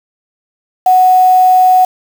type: tone with quantisation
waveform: sine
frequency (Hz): 740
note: F#5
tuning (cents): 0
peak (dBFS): -4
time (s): 0.86-1.85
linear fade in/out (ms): 5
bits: 4
effects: none